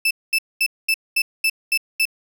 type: tone bursts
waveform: 35% pulse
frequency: 2637 Hz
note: E7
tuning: in tune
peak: -14 dBFS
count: 8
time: 0.05-2.054 s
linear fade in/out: 5 ms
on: 58 ms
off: 220 ms
effects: none